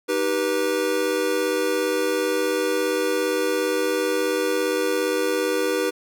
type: chord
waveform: square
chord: Eb augmented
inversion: none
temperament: just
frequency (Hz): 311.1 / 388.9 / 486.1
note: Eb4 / G4 / B4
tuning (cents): 0 / -14 / -28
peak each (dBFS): -28 / -26 / -24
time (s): 0.08-5.91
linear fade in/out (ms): 20
effects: none